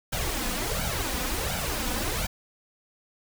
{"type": "noise with flanger", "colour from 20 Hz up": "pink", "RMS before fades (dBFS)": -29, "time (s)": [0.12, 2.27], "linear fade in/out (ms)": 10, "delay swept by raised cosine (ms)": [1.3, 4.1], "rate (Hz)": 1.4, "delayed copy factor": 0.7, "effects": []}